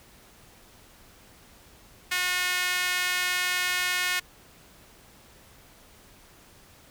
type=tone with high-pass filter; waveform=sawtooth; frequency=361.7 Hz; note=F#4; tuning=39 cents flat; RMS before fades=-27 dBFS; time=2.11-4.2 s; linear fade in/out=10 ms; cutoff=1900 Hz; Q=1.7; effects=pink hiss -54 dBFS RMS until 6.9 s